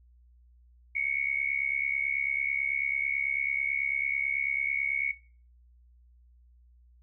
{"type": "tone with amplitude modulation", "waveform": "sine", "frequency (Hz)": 2217, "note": "C#7", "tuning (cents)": 0, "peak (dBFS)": -23, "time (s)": [0.95, 5.12], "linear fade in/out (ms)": 10, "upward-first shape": "sine", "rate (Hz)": 69.1, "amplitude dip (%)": 85, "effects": ["noise-tail reverb RT60 0.4 s tail -17 dB re dry", "added 60 Hz sine -56 dBFS peak until 7.02 s"]}